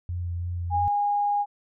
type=tone with vibrato; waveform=sine; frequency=87.31 Hz; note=F2; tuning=in tune; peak=-27 dBFS; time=0.09-0.88 s; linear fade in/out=0 ms; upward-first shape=sine; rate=3 Hz; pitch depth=18 cents each way
type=tone; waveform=sine; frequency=819 Hz; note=G#5; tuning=24 cents flat; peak=-21 dBFS; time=0.7-1.46 s; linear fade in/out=50 ms
effects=none